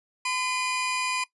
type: tone pair together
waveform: sawtooth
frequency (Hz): 1015.1 / 2434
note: B5 / D#7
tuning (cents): +47 / -39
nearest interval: octave + minor third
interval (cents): 1514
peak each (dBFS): -25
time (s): 0.25-1.24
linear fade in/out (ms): 5
effects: noise-tail reverb RT60 0.1 s tail -18 dB re dry + resampled to 24000 Hz